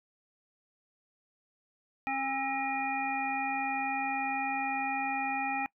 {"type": "harmonic tone with a mistuned harmonic", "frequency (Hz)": 269.8, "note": "C#4", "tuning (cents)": -47, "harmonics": [1, 3, 5, 7, 9], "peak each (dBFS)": [-39, -32, -42, -41, -35], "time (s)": [2.07, 5.66], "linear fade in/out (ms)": 0, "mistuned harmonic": 5, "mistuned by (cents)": -37, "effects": ["noise-tail reverb RT60 0.1 s tail -23 dB re dry"]}